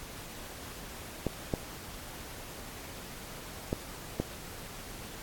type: clicks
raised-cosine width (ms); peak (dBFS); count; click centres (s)
2; -15; 4; 1.267 / 1.538 / 3.729 / 4.2
effects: pink hiss -45 dBFS RMS until 5.22 s + AAC 64 kbps